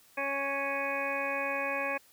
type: harmonic tone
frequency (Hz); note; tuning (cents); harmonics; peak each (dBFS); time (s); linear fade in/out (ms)
277.2; C#4; 0; 1 / 2 / 3 / 4 / 6 / 7 / 8 / 9; -43 / -35 / -40 / -38 / -37 / -46 / -39 / -36; 0.17-1.98; 10
effects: white hiss -61 dBFS RMS until 2.12 s